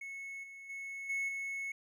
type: tone with level steps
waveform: triangle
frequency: 2196 Hz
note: C#7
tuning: 17 cents flat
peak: -40 / -46 / -39 / -31 / -35 dBFS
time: 0.01-1.72 s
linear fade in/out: 5 ms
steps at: 0.43 / 0.69 / 1.09 / 1.28 s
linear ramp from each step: 10 ms
effects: none